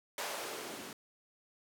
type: noise with band-pass filter sweep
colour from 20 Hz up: blue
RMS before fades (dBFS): -42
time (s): 0.18-0.93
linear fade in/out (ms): 2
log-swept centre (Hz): 690 to 230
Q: 1.4
effects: none